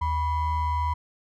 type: ring-modulated tone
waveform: triangle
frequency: 529 Hz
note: C5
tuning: 19 cents sharp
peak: -18 dBFS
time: 0.01-0.94 s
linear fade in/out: 10 ms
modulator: 451 Hz
effects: none